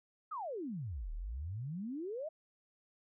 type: exponential two-way sweep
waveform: sine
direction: down then up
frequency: 1333 to 35.42 to 661 Hz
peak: -38 dBFS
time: 0.31-2.29 s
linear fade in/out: 10 ms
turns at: 1.12 s
effects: none